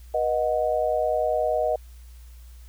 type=tone cluster; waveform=sine; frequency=484.7 / 624 / 734 Hz; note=B4 / D#5 / F#5; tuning=-32 / +5 / -14 cents; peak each=-27 / -23 / -27 dBFS; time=0.14-1.76 s; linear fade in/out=5 ms; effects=added 60 Hz sine -42 dBFS peak until 2.68 s + white hiss -58 dBFS RMS until 2.68 s